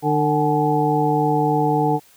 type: harmonic tone with a mistuned harmonic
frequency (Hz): 150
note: D3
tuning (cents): +37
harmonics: 1 / 2 / 3 / 5 / 6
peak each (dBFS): -22 / -22 / -22 / -22 / -22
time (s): 0.02-2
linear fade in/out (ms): 50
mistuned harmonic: 6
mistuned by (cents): -92
effects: white hiss -52 dBFS RMS until 2.16 s